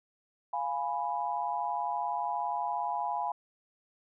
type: chord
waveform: sine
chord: F diminished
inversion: none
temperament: equal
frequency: 698.5 / 830.6 / 987.8 Hz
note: F5 / Ab5 / Cb6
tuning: 0 / 0 / 0 cents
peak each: -36 / -33 / -34 dBFS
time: 0.53-3.32 s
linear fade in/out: 5 ms
effects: none